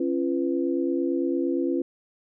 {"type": "tone cluster", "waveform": "sine", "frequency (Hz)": [272.1, 340.9, 500], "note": ["C#4", "F4", "B4"], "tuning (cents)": [-32, -42, 21], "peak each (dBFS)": [-26, -25, -32], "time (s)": [0, 1.82], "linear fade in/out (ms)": 5, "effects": []}